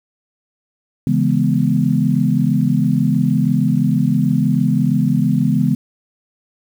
sine chord, C# minor seventh, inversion none, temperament equal, 138.59 / 164.81 / 207.7 / 246.9 Hz, C#3 / E3 / G#3 / B3, 0 / 0 / 0 / 0 cents, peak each -18 dBFS, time 1.07-5.75 s, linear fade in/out 2 ms, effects 7-bit

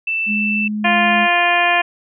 sine tone, 2657 Hz, E7, 13 cents sharp, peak -17 dBFS, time 0.07-0.68 s, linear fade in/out 5 ms
sine tone with pitch glide, 210 to 211.3 Hz, G#3 to G#3, +19 to +30 cents, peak -19 dBFS, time 0.26-1.28 s, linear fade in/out 50 ms, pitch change +11 cents, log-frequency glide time 0.53-0.62 s
harmonic tone, 349.2 Hz, F4, in tune, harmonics 1 / 2 / 3 / 4 / 5 / 6 / 7 / 8 / 9, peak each -29 / -17 / -21 / -29 / -18 / -26 / -18 / -25 / -29 dBFS, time 0.84-1.82 s, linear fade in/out 10 ms
effects none

